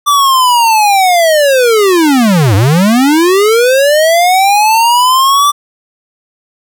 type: linear two-way sweep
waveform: square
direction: down then up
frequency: 1174.7 to 92.9 to 1174.7 Hz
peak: -6 dBFS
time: 0.06-5.52 s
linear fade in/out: 20 ms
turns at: 2.55 s
effects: none